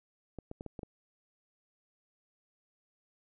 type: clicks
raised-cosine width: 2 ms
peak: -28 dBFS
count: 6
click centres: 0.387 / 0.514 / 0.609 / 0.663 / 0.792 / 0.832 s
effects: none